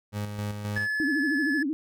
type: tone with tremolo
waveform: 30% pulse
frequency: 103.83 Hz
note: G#2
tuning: in tune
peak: -26 dBFS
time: 0.12-0.88 s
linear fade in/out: 50 ms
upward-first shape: square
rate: 3.8 Hz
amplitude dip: 45%
type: tone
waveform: triangle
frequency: 1718 Hz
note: A6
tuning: 42 cents flat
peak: -24 dBFS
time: 0.76-1.63 s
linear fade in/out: 5 ms
type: tone with vibrato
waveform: sine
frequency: 291.4 Hz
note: D4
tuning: 13 cents flat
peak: -25 dBFS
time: 1-1.73 s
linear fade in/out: 0 ms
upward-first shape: sine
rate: 13 Hz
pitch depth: 170 cents each way
effects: none